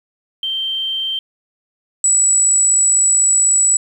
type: tone pair in turn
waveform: sine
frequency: 3136 / 7861 Hz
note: G7 / B8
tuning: 0 / -9 cents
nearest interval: octave + major third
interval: 1591 cents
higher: second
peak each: -18 / -10 dBFS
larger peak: second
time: 0.43-1.19 / 2.04-3.77 s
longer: second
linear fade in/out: 2 ms
effects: 8-bit